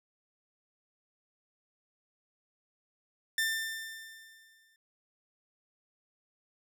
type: tone with exponential decay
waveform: sawtooth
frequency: 1790 Hz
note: A6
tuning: 29 cents sharp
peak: -23 dBFS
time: 3.38-4.76 s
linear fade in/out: 2 ms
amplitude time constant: 300 ms
effects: none